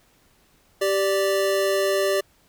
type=tone pair together; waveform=square; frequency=390.4 / 587.3 Hz; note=G4 / D5; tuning=-7 / 0 cents; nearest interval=perfect fifth; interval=707 cents; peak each=-23 / -23 dBFS; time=0.81-2.21 s; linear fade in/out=10 ms; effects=pink hiss -60 dBFS RMS until 2.48 s